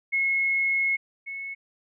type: tone pair in turn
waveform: sine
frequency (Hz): 2173 / 2196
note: C#7 / C#7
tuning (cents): -35 / -17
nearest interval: unison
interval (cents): 18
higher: second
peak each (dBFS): -21 / -32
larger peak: first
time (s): 0.12-0.97 / 1.26-1.55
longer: first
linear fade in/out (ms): 20
effects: none